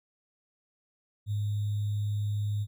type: tone with sample-and-hold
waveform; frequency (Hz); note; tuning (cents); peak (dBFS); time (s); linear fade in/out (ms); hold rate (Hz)
sine; 103.7; G#2; -2; -27; 1.26-2.67; 50; 3675
effects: none